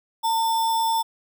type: tone with sample-and-hold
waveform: sine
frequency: 904 Hz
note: A5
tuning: 47 cents sharp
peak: -19 dBFS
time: 0.23-1.03 s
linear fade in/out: 20 ms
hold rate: 4410 Hz
effects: none